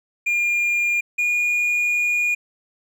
triangle tone pair in turn, 2410 / 2437 Hz, D7 / D#7, +44 / -37 cents, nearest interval unison, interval 19 cents, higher second, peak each -16 / -16 dBFS, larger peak neither, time 0.26-1.01 / 1.18-2.35 s, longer second, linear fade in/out 10 ms, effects none

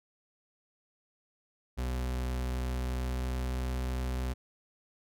40% pulse tone with pitch glide, 62.7 to 63.21 Hz, B1 to B1, +27 to +41 cents, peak -30 dBFS, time 1.77-4.34 s, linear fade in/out 20 ms, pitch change +14 cents, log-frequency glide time 2.49-3.76 s, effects none

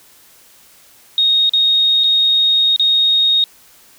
sine tone with dropouts, 3729 Hz, A#7, in tune, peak -10 dBFS, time 1.18-3.44 s, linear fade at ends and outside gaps 1 ms, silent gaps 1.494-1.535 / 2.037-2.041 / 2.762-2.796 s, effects white hiss -47 dBFS RMS until 3.98 s

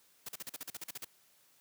white noise bursts, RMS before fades -42 dBFS, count 12, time 0.26-1.047 s, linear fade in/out 5 ms, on 28 ms, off 41 ms, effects white hiss -67 dBFS RMS until 1.6 s + high-pass 100 Hz 12 dB/octave

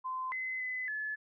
sine tone with pitch steps, 1032 / 2041 / 2017 / 1721 Hz, C6 / C7 / B6 / A6, -24 / -44 / +36 / -39 cents, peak -34 dBFS, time 0.04-1.16 s, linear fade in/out 20 ms, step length 280 ms, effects none

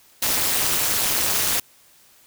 white noise with amplitude modulation, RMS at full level -17 dBFS, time 0.22-1.6 s, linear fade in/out 5 ms, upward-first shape sine, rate 216 Hz, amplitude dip 100%, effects white hiss -54 dBFS RMS until 2.26 s

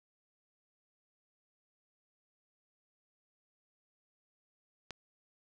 click, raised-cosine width 0.2 ms, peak -24 dBFS, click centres 4.907 s, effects none

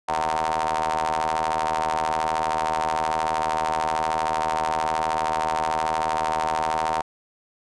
sawtooth ring-modulated tone, 78.9 Hz, D#2, 25 cents sharp, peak -15 dBFS, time 0.08-7.02 s, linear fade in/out 10 ms, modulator 835 Hz, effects resampled to 22050 Hz

